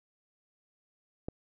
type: click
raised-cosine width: 2 ms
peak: -22 dBFS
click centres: 1.285 s
effects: none